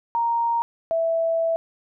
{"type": "tone pair in turn", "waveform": "sine", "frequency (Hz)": [932.3, 659.2], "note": ["A#5", "E5"], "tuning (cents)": [0, 0], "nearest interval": "tritone", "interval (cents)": 600, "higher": "first", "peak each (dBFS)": -19, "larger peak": "neither", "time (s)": [[0.15, 0.62], [0.91, 1.56]], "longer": "second", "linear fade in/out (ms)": 0, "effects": []}